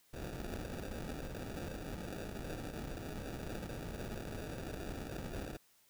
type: noise with sample-and-hold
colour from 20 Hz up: pink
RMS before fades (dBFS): -43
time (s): 0.13-5.57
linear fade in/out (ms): 5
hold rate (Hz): 1050
effects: white hiss -69 dBFS RMS until 5.89 s